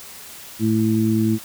harmonic tone, 110 Hz, A2, in tune, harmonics 1 / 2 / 3, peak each -22 / -18 / -21 dBFS, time 0.59-1.39 s, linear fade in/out 50 ms, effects white hiss -39 dBFS RMS until 1.44 s

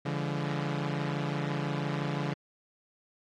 sawtooth tone cluster, 143.5 / 169.4 / 202.4 Hz, D3 / E3 / G#3, -40 / +48 / -44 cents, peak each -28 / -31 / -36 dBFS, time 0.05-2.34 s, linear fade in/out 10 ms, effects low-pass 4000 Hz 12 dB/octave + AAC 48 kbps

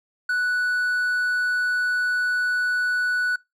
triangle tone with hard clipping, 1480 Hz, F#6, in tune, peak -21 dBFS, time 0.29-3.36 s, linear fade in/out 5 ms, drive 6 dB, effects noise-tail reverb RT60 0.2 s tail -23 dB re dry

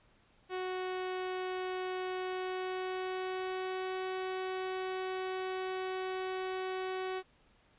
sawtooth tone with pitch glide, 370 to 374.3 Hz, F#4 to F#4, 0 to +20 cents, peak -31 dBFS, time 0.49-7.23 s, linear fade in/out 50 ms, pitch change +20 cents, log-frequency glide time 2.16-3.97 s, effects pink hiss -67 dBFS RMS until 7.78 s + resampled to 8000 Hz

